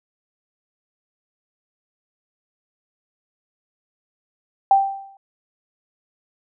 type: tone with exponential decay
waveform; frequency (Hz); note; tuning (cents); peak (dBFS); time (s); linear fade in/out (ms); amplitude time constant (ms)
sine; 784; G5; 0; -8; 4.71-5.17; 2; 100
effects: none